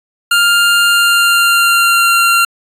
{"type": "tone with pitch glide", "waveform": "25% pulse", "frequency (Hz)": [1400, 1380.7], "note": ["F6", "F6"], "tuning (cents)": [4, -20], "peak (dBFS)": -4, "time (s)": [0.31, 2.45], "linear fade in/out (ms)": 5, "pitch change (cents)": -24, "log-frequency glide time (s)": [0.9, 2.14], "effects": ["resampled to 32000 Hz"]}